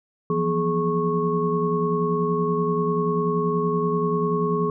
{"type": "tone cluster", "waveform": "sine", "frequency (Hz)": [168.6, 179, 242, 420.7, 1099], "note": ["E3", "F3", "B3", "G#4", "C#6"], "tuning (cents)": [39, 43, -35, 22, -15], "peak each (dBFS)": [-25, -31, -30, -23, -27], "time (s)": [0.3, 4.7], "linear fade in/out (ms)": 2, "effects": []}